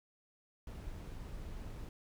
brown noise, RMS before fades -45 dBFS, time 0.67-1.89 s, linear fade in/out 2 ms, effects none

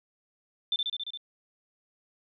sine tone with echo, 3548 Hz, A7, 14 cents sharp, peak -24 dBFS, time 0.72-0.76 s, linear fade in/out 2 ms, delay 69 ms, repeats 6, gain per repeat -2 dB, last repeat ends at 1.174 s, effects none

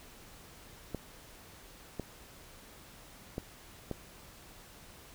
clicks, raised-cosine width 2 ms, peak -22 dBFS, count 4, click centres 0.947 / 1.997 / 3.381 / 3.913 s, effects pink hiss -54 dBFS RMS until 5.14 s

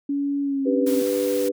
sine tone with pitch glide, 282.4 to 271.5 Hz, C#4 to C#4, +32 to -36 cents, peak -21 dBFS, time 0.09-1.02 s, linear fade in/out 5 ms, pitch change -68 cents, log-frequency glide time 0.42-0.64 s
sine chord, G major, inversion second, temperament equal with one note detuned, 292.1 / 392 / 493.9 Hz, D4 / G4 / B4, -9 / 0 / 0 cents, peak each -26 / -25 / -22 dBFS, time 0.65-1.52 s, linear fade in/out 20 ms
white noise, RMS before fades -35 dBFS, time 0.86-1.49 s, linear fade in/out 10 ms
effects none

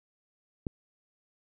click, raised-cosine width 3 ms, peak -19 dBFS, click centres 0.668 s, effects none

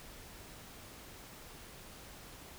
silence, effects pink hiss -52 dBFS RMS until 2.58 s

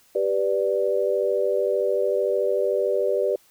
sine chord, G major, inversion none, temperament equal, 392 / 493.9 / 587.3 Hz, G4 / B4 / D5, 0 / 0 / 0 cents, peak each -24 dBFS, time 0.15-3.36 s, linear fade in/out 5 ms, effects white hiss -58 dBFS RMS until 3.5 s

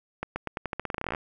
accelerating click train, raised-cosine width 0.5 ms, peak -15 dBFS, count 19, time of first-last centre 0.23-1.148 s, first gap 130 ms, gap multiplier 0.87, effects none

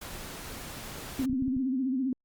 pink noise, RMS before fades -41 dBFS, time 0.01-1.26 s, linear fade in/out 10 ms
sine tone with vibrato, 260.9 Hz, C4, 5 cents flat, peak -26 dBFS, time 1.19-2.13 s, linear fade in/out 2 ms, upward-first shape sine, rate 15 Hz, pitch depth 84 cents each way
clicks, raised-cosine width 5 ms, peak -26 dBFS, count 6, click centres 1.198 / 1.298 / 1.33 / 1.423 / 1.48 / 1.567 s
effects Opus 48 kbps

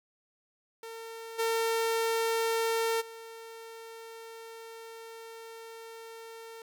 sawtooth tone with level steps, 454.1 Hz, A#4, 45 cents flat, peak -37 / -23 / -40 dBFS, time 0.83-6.62 s, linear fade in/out 2 ms, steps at 1.38 / 3 s, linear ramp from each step 20 ms, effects none

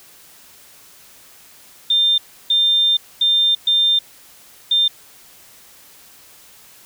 sine tone bursts at uneven times, 3600 Hz, A7, 39 cents sharp, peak -12 dBFS, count 5, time 1.9-2.18 / 2.5-2.97 / 3.21-3.55 / 3.67-3.99 / 4.71-4.88 s, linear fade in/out 5 ms, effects white hiss -46 dBFS RMS until 6.85 s

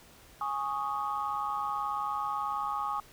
sine chord, Ab suspended fourth, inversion none, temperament just, 830.6 / 1107.5 / 1245.9 Hz, Ab5 / Db6 / Eb6, 0 / -2 / +2 cents, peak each -34 dBFS, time 0.41-3 s, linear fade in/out 2 ms, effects tanh soft clip ceiling -21 dBFS + pink hiss -56 dBFS RMS until 3.12 s

